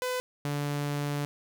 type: tone pair in turn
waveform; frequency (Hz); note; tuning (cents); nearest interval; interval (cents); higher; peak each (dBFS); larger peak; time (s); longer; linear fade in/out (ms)
sawtooth; 503 / 144.87; B4 / D3; +32 / -23; octave + minor seventh; 2155; first; -25; neither; 0.02-0.2 / 0.45-1.25; second; 0
effects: none